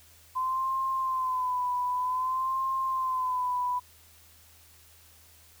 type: tone with vibrato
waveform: sine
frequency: 1024 Hz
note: C6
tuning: 38 cents flat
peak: -26 dBFS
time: 0.35-3.8 s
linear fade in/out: 20 ms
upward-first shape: sine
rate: 0.53 Hz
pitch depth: 59 cents each way
effects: added 81 Hz sine -60 dBFS peak until 5.6 s + white hiss -57 dBFS RMS until 5.6 s